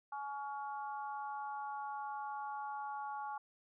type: harmonic tone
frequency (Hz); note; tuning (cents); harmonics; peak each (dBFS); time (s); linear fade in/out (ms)
281.2; C#4; +25; 3 / 4 / 5; -41 / -46 / -50; 0.12-3.38; 5
effects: none